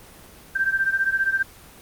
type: beating tone pair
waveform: sine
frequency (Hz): 1568 / 1583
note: G6 / G6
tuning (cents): 0 / +17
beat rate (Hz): 15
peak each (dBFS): -21 / -24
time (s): 0.55-1.43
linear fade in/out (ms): 10
effects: pink hiss -46 dBFS RMS until 1.81 s + Opus 24 kbps